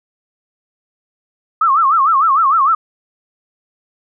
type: tone with vibrato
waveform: sine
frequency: 1200 Hz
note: D6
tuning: 37 cents sharp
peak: -9 dBFS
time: 1.61-2.75 s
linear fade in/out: 5 ms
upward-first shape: sine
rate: 6.6 Hz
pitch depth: 210 cents each way
effects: none